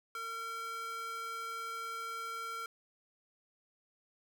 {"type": "tone with high-pass filter", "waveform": "square", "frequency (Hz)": 455.9, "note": "A#4", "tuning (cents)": -39, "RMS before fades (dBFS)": -41, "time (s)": [0.15, 2.66], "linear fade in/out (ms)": 2, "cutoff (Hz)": 1100, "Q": 9.4, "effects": []}